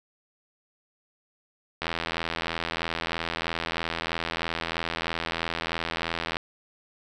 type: click train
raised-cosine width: 0.3 ms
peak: -12 dBFS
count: 379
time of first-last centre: 1.82-6.369 s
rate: 83.1 Hz
effects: none